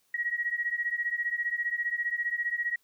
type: beating tone pair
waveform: sine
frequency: 1900 / 1915 Hz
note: A#6 / A#6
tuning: +33 / +46 cents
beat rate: 15 Hz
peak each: -30 / -32 dBFS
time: 0.14-2.76 s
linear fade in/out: 5 ms
effects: white hiss -70 dBFS RMS until 2.83 s